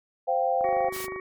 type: chord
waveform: sine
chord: C suspended fourth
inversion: none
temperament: equal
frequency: 523.3 / 698.5 / 784 Hz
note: C5 / F5 / G5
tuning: 0 / 0 / 0 cents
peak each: -26 dBFS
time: 0.27-0.9 s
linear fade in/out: 20 ms
type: click train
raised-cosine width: 1 ms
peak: -26 dBFS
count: 15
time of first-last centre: 0.61-1.161 s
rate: 25.4 Hz
type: harmonic tone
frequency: 376 Hz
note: F#4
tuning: 28 cents sharp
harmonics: 1 / 3 / 5 / 6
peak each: -34 / -39 / -41 / -42 dBFS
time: 0.64-1.2 s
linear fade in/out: 2 ms
type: noise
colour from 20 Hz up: white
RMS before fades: -37 dBFS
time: 0.92-1.07 s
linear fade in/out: 20 ms
effects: MP3 96 kbps